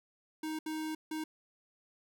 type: tone bursts at uneven times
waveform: square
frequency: 312.8 Hz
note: D#4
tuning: 9 cents sharp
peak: -36 dBFS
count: 3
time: 0.43-0.59 / 0.66-0.95 / 1.11-1.24 s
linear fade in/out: 5 ms
effects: none